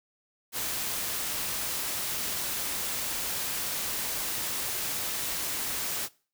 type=noise; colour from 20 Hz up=white; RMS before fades=-32 dBFS; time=0.52-6.09 s; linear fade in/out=50 ms; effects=noise-tail reverb RT60 0.4 s tail -22 dB re dry

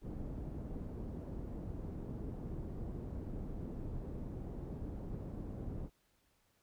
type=low-pass noise; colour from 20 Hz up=pink; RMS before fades=-43 dBFS; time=0.01-5.9 s; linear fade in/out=50 ms; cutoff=360 Hz; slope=12 dB/octave; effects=pink hiss -75 dBFS RMS until 6.62 s

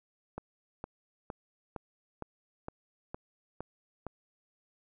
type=click train; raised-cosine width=1 ms; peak=-24 dBFS; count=9; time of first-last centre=0.38-4.067 s; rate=2.17 Hz; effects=none

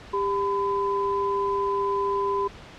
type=tone pair together; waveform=sine; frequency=397.3 / 1008.1 Hz; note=G4 / B5; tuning=+23 / +35 cents; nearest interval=octave + major third; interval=1612 cents; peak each=-25 dBFS; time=0.13-2.48 s; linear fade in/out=10 ms; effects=pink hiss -44 dBFS RMS until 2.78 s + low-pass 4000 Hz 12 dB/octave

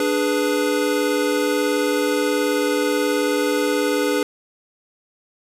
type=chord; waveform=square; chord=G# diminished; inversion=second; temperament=equal; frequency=293.7 / 415.3 / 493.9 Hz; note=D4 / G#4 / B4; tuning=0 / 0 / 0 cents; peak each=-23 dBFS; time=0-4.23 s; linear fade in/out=2 ms; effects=resampled to 32000 Hz + 8-bit

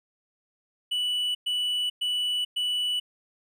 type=tone bursts; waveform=triangle; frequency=2960 Hz; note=F#7; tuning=in tune; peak=-23 dBFS; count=4; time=0.91-3 s; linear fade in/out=10 ms; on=440 ms; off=110 ms; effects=none

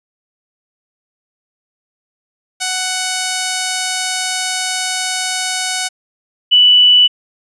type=tone pair in turn; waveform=5% pulse / sine; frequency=743 / 2967 Hz; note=F#5 / F#7; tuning=+7 / +4 cents; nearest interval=2 octaves; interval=2397 cents; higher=second; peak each=-5 dBFS; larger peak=neither; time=2.6-5.89 / 6.51-7.08 s; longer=first; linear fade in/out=20 ms; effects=resampled to 24000 Hz

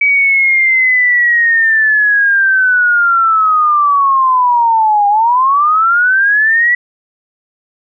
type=linear two-way sweep; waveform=sine; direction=down then up; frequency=2284 to 805 to 1959 Hz; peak=-7 dBFS; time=0.01-6.75 s; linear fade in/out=5 ms; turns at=5.08 s; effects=none

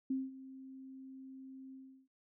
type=tone with ADSR envelope; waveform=sine; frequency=264.6 Hz; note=C4; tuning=20 cents sharp; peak=-31 dBFS; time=0.1-2.08 s; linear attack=6 ms; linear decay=200 ms; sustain=-17 dB; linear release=350 ms; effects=none

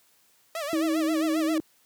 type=tone with vibrato; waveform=sawtooth; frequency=618 Hz; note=D#5; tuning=12 cents flat; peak=-26 dBFS; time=0.55-1.58 s; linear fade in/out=2 ms; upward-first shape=sine; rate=7.5 Hz; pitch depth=160 cents each way
type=tone with pitch glide; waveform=sine; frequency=320 to 316.3 Hz; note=D#4 to D#4; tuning=+49 to +29 cents; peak=-23 dBFS; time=0.73-1.6 s; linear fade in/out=0 ms; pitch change=-20 cents; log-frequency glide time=0.89-1 s
effects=white hiss -63 dBFS RMS until 1.85 s + high-pass 100 Hz 12 dB/octave

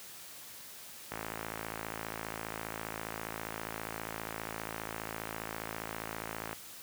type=click train; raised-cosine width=0.5 ms; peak=-22 dBFS; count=298; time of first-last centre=1.12-6.53 s; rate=54.9 Hz; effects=white hiss -49 dBFS RMS until 6.82 s + high-pass 60 Hz 12 dB/octave

